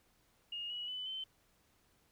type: tone with pitch steps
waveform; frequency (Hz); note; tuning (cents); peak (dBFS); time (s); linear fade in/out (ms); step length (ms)
sine; 2850 / 2923 / 2999 / 3076; F7 / F#7 / F#7 / G7; +34 / -22 / +23 / -33; -39; 0.52-1.24; 5; 180
effects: pink hiss -72 dBFS RMS until 2.11 s